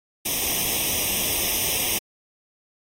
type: noise with comb filter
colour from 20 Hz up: white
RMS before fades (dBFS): -24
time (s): 0.25-1.99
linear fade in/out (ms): 10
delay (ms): 0.34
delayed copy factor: +0.9
effects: AAC 48 kbps